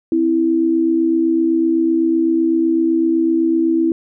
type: tone pair together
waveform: sine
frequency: 261.1 / 329 Hz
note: C4 / E4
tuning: -3 / -3 cents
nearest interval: major third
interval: 400 cents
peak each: -20 / -13 dBFS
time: 0.12-3.92 s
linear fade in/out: 2 ms
effects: none